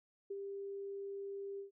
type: tone with ADSR envelope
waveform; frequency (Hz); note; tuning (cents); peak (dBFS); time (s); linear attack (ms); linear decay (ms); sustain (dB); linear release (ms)
sine; 396.7; G4; +21; -38; 0.3-1.71; 9; 39; -3; 120
effects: none